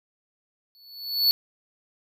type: tone with exponential growth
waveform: square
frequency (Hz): 4435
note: C#8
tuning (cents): 0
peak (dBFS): -15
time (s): 0.75-1.31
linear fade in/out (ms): 0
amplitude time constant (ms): 120
effects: none